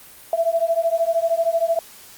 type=beating tone pair; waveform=sine; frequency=659.3 / 672.3 Hz; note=E5 / E5; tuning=0 / +34 cents; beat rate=13 Hz; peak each=-20 dBFS; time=0.33-1.79 s; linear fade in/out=2 ms; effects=white hiss -44 dBFS RMS until 2.17 s + Opus 32 kbps